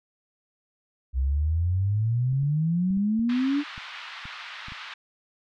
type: exponential sweep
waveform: sine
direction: up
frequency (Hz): 62.8 to 297.5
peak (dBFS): -21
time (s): 1.13-3.64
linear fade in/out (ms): 50
type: clicks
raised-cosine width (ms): 5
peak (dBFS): -30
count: 9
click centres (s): 2.329 / 2.433 / 2.907 / 2.972 / 3.194 / 3.779 / 4.255 / 4.684 / 4.721
type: band-pass noise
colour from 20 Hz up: pink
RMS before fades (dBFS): -40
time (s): 3.29-4.94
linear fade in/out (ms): 5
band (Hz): 1100 to 3800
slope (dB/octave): 24
effects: none